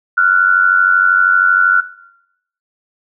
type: tone pair together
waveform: sine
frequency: 1384 / 1476.8 Hz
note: F6 / F#6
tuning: -16 / -4 cents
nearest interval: minor second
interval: 112 cents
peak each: -11 dBFS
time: 0.17-1.81 s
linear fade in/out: 10 ms
effects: noise-tail reverb RT60 0.8 s tail -18 dB re dry